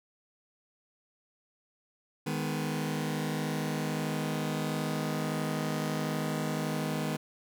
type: chord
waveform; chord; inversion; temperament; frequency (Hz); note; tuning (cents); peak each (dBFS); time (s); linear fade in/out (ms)
sawtooth; G# minor; second; just; 155.74 / 207.7 / 249.2; D#3 / G#3 / B3; +2 / 0 / +16; -29 / -32 / -32; 2.26-7.17; 10
effects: none